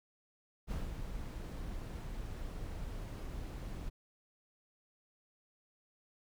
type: noise with ADSR envelope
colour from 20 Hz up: brown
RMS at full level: -37 dBFS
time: 0.67-3.9 s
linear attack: 44 ms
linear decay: 180 ms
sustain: -5 dB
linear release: 19 ms
effects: none